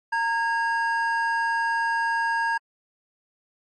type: tone pair together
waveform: triangle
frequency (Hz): 919.3 / 1638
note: A#5 / G#6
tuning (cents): -24 / -24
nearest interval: minor seventh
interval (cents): 1000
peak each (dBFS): -22 / -23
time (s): 0.12-2.58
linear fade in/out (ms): 10
effects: MP3 48 kbps